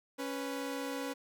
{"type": "tone pair together", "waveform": "sawtooth", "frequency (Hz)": [277.2, 493.9], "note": ["C#4", "B4"], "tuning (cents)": [0, 0], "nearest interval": "minor seventh", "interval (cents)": 1000, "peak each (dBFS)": [-34, -36], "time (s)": [0.18, 1.14], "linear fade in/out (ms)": 20, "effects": []}